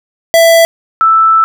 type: tone pair in turn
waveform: square / sine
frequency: 664 / 1320.4 Hz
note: E5 / E6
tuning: +12 / +2 cents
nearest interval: octave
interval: 1190 cents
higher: second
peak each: -4 dBFS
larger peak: neither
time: 0.34-0.65 / 1.01-1.44 s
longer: second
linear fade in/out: 0 ms
effects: none